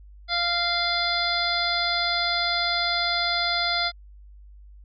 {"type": "harmonic tone", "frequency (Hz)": 695, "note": "F5", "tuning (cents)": -9, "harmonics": [1, 2, 3, 5, 6, 7], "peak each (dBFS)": [-29, -29, -29, -29, -29, -29], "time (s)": [0.28, 3.92], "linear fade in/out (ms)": 50, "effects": ["added 50 Hz sine -44 dBFS peak until 4.84 s"]}